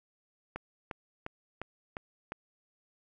click train, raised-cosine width 0.5 ms, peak -22 dBFS, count 6, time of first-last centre 0.56-2.321 s, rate 2.84 Hz, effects none

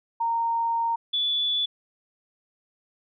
sine tone pair in turn, 924 / 3451 Hz, A#5 / A7, -16 / -34 cents, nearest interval octave + major seventh, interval 2282 cents, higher second, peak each -22 dBFS, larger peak neither, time 0.2-0.96 / 1.13-1.66 s, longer first, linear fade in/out 10 ms, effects none

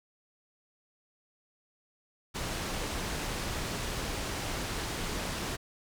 pink low-pass noise, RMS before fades -35 dBFS, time 2.34-5.57 s, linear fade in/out 20 ms, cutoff 8700 Hz, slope 12 dB/octave, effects none

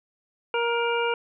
harmonic tone, 470.2 Hz, A#4, 15 cents sharp, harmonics 1 / 2 / 3 / 5 / 6, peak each -25 / -28 / -30 / -32 / -33 dBFS, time 0.54-1.14 s, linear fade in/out 2 ms, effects none

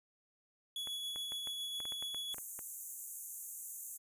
45% pulse tone with tremolo, 3382 Hz, G#7, 31 cents sharp, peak -38 dBFS, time 0.76-2.34 s, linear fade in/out 2 ms, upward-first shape sine, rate 7.2 Hz, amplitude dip 25%
clicks, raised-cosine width 0.5 ms, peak -34 dBFS, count 12, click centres 0.873 / 1.16 / 1.321 / 1.473 / 1.803 / 1.854 / 1.922 / 2.025 / 2.146 / 2.344 / 2.383 / 2.591 s
white high-pass noise, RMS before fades -44 dBFS, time 2.32-3.98 s, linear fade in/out 20 ms, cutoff 6400 Hz, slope 96 dB/octave
effects resampled to 32000 Hz

